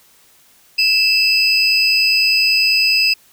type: tone pair together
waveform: triangle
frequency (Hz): 2636 / 4985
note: E7 / D#8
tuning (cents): -1 / +2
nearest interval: major seventh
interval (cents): 1103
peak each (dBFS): -13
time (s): 0.78-3.14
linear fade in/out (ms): 10
effects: white hiss -51 dBFS RMS until 3.32 s